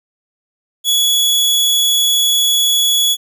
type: tone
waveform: sawtooth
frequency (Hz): 3383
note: G#7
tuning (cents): +31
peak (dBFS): -8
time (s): 0.84-3.17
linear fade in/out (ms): 50
effects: none